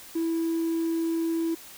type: tone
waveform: triangle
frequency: 329.6 Hz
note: E4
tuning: in tune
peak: -21 dBFS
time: 0.15-1.55 s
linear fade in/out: 10 ms
effects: tanh soft clip ceiling -20 dBFS + white hiss -46 dBFS RMS until 1.77 s